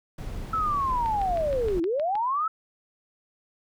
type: noise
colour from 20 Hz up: brown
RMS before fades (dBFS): -34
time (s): 0.18-1.8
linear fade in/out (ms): 5
type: linear two-way sweep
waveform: sine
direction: down then up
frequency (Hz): 1326 to 319.1 to 1326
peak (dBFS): -23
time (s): 0.53-2.48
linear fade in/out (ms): 5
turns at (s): 1.82
type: click train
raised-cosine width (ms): 0.3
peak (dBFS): -24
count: 8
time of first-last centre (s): 1.06-2.154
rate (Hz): 6.4
effects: none